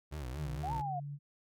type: tone with vibrato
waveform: 30% pulse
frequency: 68.4 Hz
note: C#2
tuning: 23 cents flat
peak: -36 dBFS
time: 0.11-0.82 s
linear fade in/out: 20 ms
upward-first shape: sine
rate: 4.3 Hz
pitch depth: 210 cents each way
type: tone with pitch glide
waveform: sine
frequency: 148.6 to 143.46 Hz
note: D3 to D3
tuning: +21 to -40 cents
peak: -39 dBFS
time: 0.37-1.19 s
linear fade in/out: 50 ms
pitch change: -61 cents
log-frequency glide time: 0.58-0.89 s
type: exponential two-way sweep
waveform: sine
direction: up then down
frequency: 690 to 932 to 690 Hz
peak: -35 dBFS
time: 0.63-1 s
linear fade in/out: 10 ms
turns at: 0.73 s
effects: none